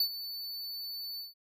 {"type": "tone with ADSR envelope", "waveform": "square", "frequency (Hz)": 4495, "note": "C#8", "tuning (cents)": 23, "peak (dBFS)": -24, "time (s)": [0, 1.34], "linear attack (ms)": 3, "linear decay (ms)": 80, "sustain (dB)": -14, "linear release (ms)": 150, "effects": []}